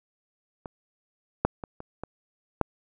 clicks, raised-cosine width 1 ms, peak -22 / -6 / -21 / -25 / -20 / -7 dBFS, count 6, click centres 0.658 / 1.45 / 1.638 / 1.804 / 2.036 / 2.613 s, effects none

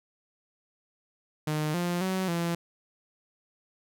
sawtooth tone with pitch steps, 152.9 / 175.2 / 187.9 / 170 Hz, D#3 / F3 / F#3 / F3, -30 / +6 / +27 / -46 cents, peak -23 dBFS, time 1.47-2.55 s, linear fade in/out 5 ms, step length 270 ms, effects none

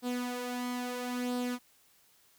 sawtooth tone with flanger, 246.9 Hz, B3, in tune, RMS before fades -35 dBFS, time 0.02-1.59 s, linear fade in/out 50 ms, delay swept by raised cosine 0.22 to 3.12 ms, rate 0.75 Hz, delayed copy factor +0.55, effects white hiss -65 dBFS RMS until 2.38 s

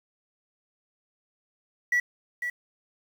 sine tone with echo, 1945 Hz, B6, 27 cents flat, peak -18 dBFS, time 1.92-2 s, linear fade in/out 5 ms, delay 500 ms, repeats 1, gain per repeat -9 dB, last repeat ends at 2.5 s, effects tanh soft clip ceiling -19 dBFS + 8-bit

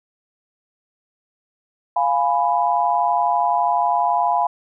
sine chord, F diminished, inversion none, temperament equal with one note detuned, 698.5 / 830.6 / 991.2 Hz, F5 / Ab5 / Cb6, 0 / 0 / +6 cents, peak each -20 / -20 / -20 dBFS, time 1.96-4.47 s, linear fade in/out 5 ms, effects none

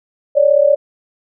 sine tone pair together, 556.9 / 593 Hz, C#5 / D5, +8 / +17 cents, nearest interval minor second, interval 109 cents, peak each -11 dBFS, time 0.35-0.76 s, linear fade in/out 20 ms, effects none

